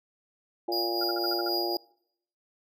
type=harmonic tone; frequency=116.54 Hz; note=A#2; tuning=in tune; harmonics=3 / 4 / 5 / 6 / 7; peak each=-30 / -40 / -37 / -37 / -35 dBFS; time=0.68-1.77 s; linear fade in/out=5 ms
type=tone with tremolo; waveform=square; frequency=4878 Hz; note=D#8; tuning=35 cents flat; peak=-28 dBFS; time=0.72-1.77 s; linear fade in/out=2 ms; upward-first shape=triangle; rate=3.9 Hz; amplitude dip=60%
type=tone bursts; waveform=sine; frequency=1400 Hz; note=F6; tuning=4 cents sharp; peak=-35 dBFS; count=7; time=1.01-1.487 s; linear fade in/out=5 ms; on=27 ms; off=48 ms
effects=noise-tail reverb RT60 0.7 s tail -23 dB re dry